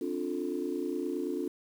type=chord; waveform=sine; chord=D minor seventh; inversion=third; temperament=just; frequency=264.3 / 293.7 / 352.4 / 440.5 Hz; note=C4 / D4 / F4 / A4; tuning=+18 / 0 / +16 / +2 cents; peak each=-37 / -35 / -34 / -38 dBFS; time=0.01-1.48 s; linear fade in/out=5 ms; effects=tanh soft clip ceiling -21 dBFS + 9-bit